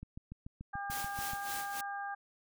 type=click train; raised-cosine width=5 ms; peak=-32 dBFS; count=10; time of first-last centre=0.03-1.334 s; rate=6.9 Hz
type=harmonic tone; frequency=401.4 Hz; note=G4; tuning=41 cents sharp; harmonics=2 / 3 / 4; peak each=-39 / -46 / -42 dBFS; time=0.73-2.15 s; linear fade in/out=10 ms
type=noise with tremolo; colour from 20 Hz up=white; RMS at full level=-40 dBFS; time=0.9-1.81 s; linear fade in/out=5 ms; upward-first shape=sine; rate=3.5 Hz; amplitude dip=75%
effects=none